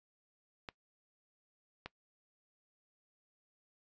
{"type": "clicks", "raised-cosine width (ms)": 0.3, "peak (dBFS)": -26, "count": 2, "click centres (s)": [0.688, 1.86], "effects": ["noise-tail reverb RT60 0.1 s tail -21 dB re dry", "resampled to 16000 Hz"]}